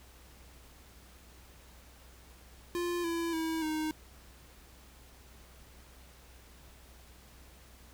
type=tone with pitch steps; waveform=square; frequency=348.8 / 335.8 / 323.2 / 311.1 Hz; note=F4 / E4 / E4 / D#4; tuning=-2 / +32 / -34 / 0 cents; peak=-32 dBFS; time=2.75-3.91 s; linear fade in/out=0 ms; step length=290 ms; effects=added 62 Hz sine -56 dBFS peak until 7.93 s + pink hiss -58 dBFS RMS until 7.93 s